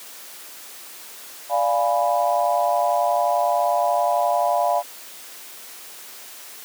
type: chord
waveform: sine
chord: D diminished seventh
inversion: none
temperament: equal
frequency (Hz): 587.3 / 698.5 / 830.6 / 987.8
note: D5 / F5 / Ab5 / Cb6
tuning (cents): 0 / 0 / 0 / 0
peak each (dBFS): -23 / -20 / -25 / -25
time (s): 1.49-4.83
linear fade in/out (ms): 50
effects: white hiss -40 dBFS RMS until 6.64 s + high-pass 300 Hz 12 dB/octave